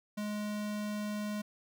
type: tone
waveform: square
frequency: 209.3 Hz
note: G#3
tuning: 14 cents sharp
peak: -35 dBFS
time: 0.17-1.42 s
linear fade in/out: 10 ms
effects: none